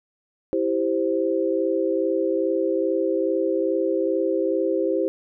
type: chord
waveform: sine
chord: C major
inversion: first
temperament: equal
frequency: 329.6 / 392 / 523.3 Hz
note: E4 / G4 / C5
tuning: 0 / 0 / 0 cents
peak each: -24 dBFS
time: 0.53-5.08 s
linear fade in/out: 0 ms
effects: none